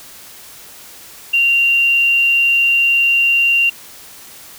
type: tone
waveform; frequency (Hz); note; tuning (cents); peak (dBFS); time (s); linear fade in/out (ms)
sine; 2769; F7; -15; -10; 1.33-3.7; 10
effects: white hiss -38 dBFS RMS until 4.58 s